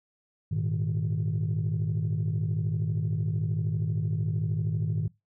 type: chord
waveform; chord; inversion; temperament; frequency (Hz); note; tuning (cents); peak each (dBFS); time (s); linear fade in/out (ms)
sine; Ab suspended second; none; just; 103.83 / 116.8 / 155.74; Ab2 / Bb2 / Eb3; 0 / +4 / +2; -28 / -31 / -27; 0.51-5.08; 10
effects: noise-tail reverb RT60 0.2 s tail -20 dB re dry + tanh soft clip ceiling -21 dBFS